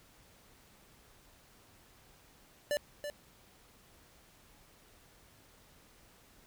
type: tone with echo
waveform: square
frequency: 585 Hz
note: D5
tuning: 7 cents flat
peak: -30 dBFS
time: 2.71-2.77 s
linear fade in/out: 0 ms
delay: 330 ms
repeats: 1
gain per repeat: -8 dB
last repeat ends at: 3.1 s
effects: pink hiss -62 dBFS RMS until 6.46 s